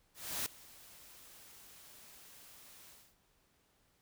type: noise with ADSR envelope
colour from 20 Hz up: white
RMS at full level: -36 dBFS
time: 0.14-3.16 s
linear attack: 320 ms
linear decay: 4 ms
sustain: -21 dB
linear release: 270 ms
effects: pink hiss -73 dBFS RMS until 4.01 s